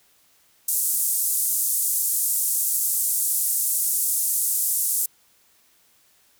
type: band-pass noise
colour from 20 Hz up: pink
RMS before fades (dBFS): -23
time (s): 0.68-5.06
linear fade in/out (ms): 5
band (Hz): 8400 to 15000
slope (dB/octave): 24
effects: white hiss -60 dBFS RMS until 6.39 s